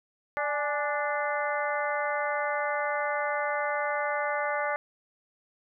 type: harmonic tone with a mistuned harmonic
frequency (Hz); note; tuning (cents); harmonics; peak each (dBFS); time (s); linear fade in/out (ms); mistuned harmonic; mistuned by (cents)
293.7; D4; 0; 2 / 3 / 4 / 5 / 6 / 7; -31 / -33 / -34 / -35 / -36 / -36; 0.37-4.76; 0; 3; -67
effects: none